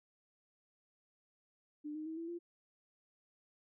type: tone with pitch steps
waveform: sine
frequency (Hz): 298.3 / 309.2 / 320.4 / 332.1 / 344.2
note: D4 / D#4 / E4 / E4 / F4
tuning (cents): +27 / -11 / -49 / +13 / -25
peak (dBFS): -40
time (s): 1.84-2.39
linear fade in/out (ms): 20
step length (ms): 110
effects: none